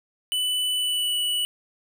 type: tone with pitch glide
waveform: square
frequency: 2986 to 2952 Hz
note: F#7 to F#7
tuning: +15 to -5 cents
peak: -23 dBFS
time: 0.32-1.45 s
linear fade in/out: 0 ms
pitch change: -20 cents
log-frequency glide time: 0.75-1.17 s
effects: none